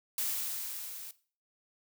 blue noise with level ramp, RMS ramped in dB -32 to -45 dBFS, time 0.18-1.11 s, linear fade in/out 2 ms, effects noise-tail reverb RT60 0.4 s tail -17 dB re dry

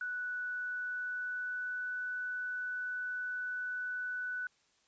sine tone with pitch glide, 1480 to 1489.4 Hz, F#6 to F#6, 0 to +11 cents, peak -35 dBFS, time 0.01-4.47 s, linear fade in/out 2 ms, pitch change +11 cents, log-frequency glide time 0.43-1.95 s, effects white hiss -71 dBFS RMS until 4.87 s + resampled to 16000 Hz

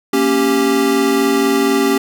square chord, G diminished, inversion first, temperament equal, 233.1 / 277.2 / 392 Hz, Bb3 / Db4 / G4, 0 / 0 / 0 cents, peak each -21 / -16 / -16 dBFS, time 0.13-1.98 s, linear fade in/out 5 ms, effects none

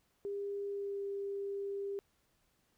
sine tone with pitch glide, 402 to 398.3 Hz, G4 to G4, +44 to +28 cents, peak -36 dBFS, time 0.25-1.99 s, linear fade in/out 0 ms, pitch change -16 cents, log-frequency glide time 0.68-1.04 s, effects pink hiss -75 dBFS RMS until 2.77 s

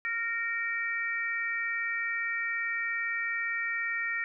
harmonic tone, 462.4 Hz, A#4, 14 cents flat, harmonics 3 / 4 / 5, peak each -38 / -31 / -34 dBFS, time 0.05-4.24 s, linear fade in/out 0 ms, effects none

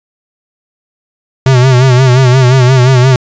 square tone with vibrato, 128.2 Hz, C3, 35 cents flat, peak -4 dBFS, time 1.46-3.16 s, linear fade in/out 2 ms, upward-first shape sine, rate 5.7 Hz, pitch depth 77 cents each way, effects resampled to 16000 Hz + 7-bit

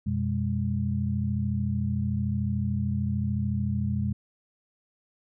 sine tone cluster, 90 / 123.5 / 204.5 Hz, F#2 / B2 / G#3, -47 / 0 / -26 cents, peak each -29 dBFS, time 0.06-4.13 s, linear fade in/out 10 ms, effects none

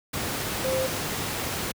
sine tone in noise, 523.3 Hz, C5, in tune, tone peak -24 dBFS, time 0.64-0.87 s, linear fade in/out 10 ms, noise pink, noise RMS -29 dBFS, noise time 0.13-1.72 s, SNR +2 dB, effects high-pass 80 Hz 12 dB/octave

